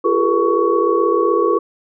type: tone cluster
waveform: sine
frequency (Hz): 342.7 / 398.9 / 435 / 482 / 1119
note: F4 / G4 / A4 / B4 / C#6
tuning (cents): -33 / +30 / -20 / -42 / +16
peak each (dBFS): -19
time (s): 0.04-1.59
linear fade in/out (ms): 10
effects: none